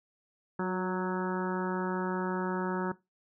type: harmonic tone with a mistuned harmonic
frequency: 185.1 Hz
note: F#3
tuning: 1 cent sharp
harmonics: 1 / 2 / 3 / 4 / 5 / 6 / 7 / 8 / 9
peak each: -32 / -34 / -42 / -45 / -38 / -46 / -41 / -43 / -44 dBFS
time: 0.59-2.92 s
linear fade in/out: 5 ms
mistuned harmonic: 2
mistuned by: -25 cents
effects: noise-tail reverb RT60 0.2 s tail -18 dB re dry